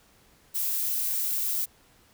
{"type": "noise", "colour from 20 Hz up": "violet", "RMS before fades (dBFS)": -28, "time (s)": [0.54, 1.66], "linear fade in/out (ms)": 20, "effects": ["pink hiss -60 dBFS RMS until 2.13 s"]}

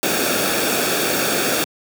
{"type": "noise with comb filter", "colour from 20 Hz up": "pink", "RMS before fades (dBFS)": -19, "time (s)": [0.03, 1.64], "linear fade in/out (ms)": 0, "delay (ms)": 0.99, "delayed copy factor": -0.6, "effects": ["high-pass 200 Hz 12 dB/octave"]}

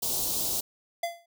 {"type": "band-stop noise", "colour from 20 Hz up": "white", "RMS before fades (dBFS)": -29, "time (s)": [0.02, 0.61], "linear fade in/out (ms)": 10, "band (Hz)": [870, 3700], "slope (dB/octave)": 24}
{"type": "tone with exponential decay", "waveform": "square", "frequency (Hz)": 683, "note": "F5", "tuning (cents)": -39, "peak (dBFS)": -25, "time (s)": [1.03, 1.26], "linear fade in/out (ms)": 5, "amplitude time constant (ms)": 48}
{"effects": []}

